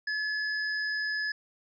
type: tone pair together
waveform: sine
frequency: 1712 / 5039 Hz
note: A6 / D#8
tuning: -48 / +21 cents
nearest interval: octave + perfect fifth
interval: 1869 cents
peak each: -29 / -37 dBFS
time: 0.07-1.32 s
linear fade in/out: 5 ms
effects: none